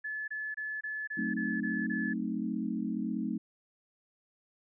sine tone bursts, 1724 Hz, A6, 36 cents flat, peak -34 dBFS, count 8, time 0.04-2.135 s, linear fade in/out 10 ms, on 240 ms, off 25 ms
sine chord, F# diminished seventh, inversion none, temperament equal, 185 / 220 / 261.6 / 311.1 Hz, F#3 / A3 / C4 / Eb4, 0 / 0 / 0 / 0 cents, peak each -38 / -34 / -37 / -38 dBFS, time 1.17-3.38 s, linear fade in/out 10 ms
effects none

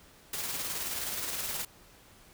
white noise with tremolo, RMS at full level -34 dBFS, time 0.33-1.65 s, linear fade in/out 5 ms, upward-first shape square, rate 19 Hz, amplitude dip 30%, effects pink hiss -57 dBFS RMS until 2.33 s

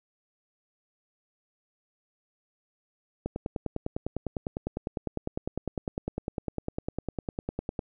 click train, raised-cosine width 2 ms, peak -17 dBFS, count 46, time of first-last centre 3.26-7.792 s, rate 9.93 Hz, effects none

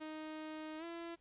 sawtooth tone with pitch glide, 311.1 to 337.3 Hz, D#4 to E4, 0 to +40 cents, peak -40 dBFS, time 0-1.16 s, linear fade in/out 20 ms, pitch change +140 cents, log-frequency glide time 0.78-0.84 s, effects pink hiss -75 dBFS RMS until 1.2 s + resampled to 8000 Hz

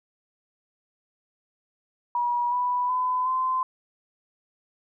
sine tone with pitch steps, 964 / 986 / 1008.4 / 1031.4 Hz, B5 / B5 / B5 / C6, -42 / -3 / +36 / -25 cents, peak -22 dBFS, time 2.15-3.63 s, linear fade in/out 2 ms, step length 370 ms, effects none

